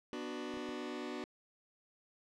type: chord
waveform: sawtooth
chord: B minor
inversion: none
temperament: just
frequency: 246.9 / 296.3 / 370.4 Hz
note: B3 / D4 / F#4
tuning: 0 / +15 / +2 cents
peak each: -40 dBFS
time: 0.13-1.24 s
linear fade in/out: 0 ms
type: clicks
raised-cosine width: 2 ms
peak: -40 dBFS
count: 3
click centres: 0.54 / 0.571 / 0.69 s
effects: low-pass 5000 Hz 12 dB/octave